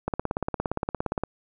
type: click train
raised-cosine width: 1 ms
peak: -12 dBFS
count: 21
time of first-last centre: 0.08-1.236 s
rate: 17.3 Hz
effects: none